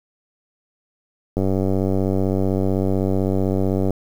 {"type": "click train", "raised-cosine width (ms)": 2, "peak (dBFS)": -8, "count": 244, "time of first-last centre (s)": [1.37, 3.907], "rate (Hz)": 95.8, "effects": ["7-bit"]}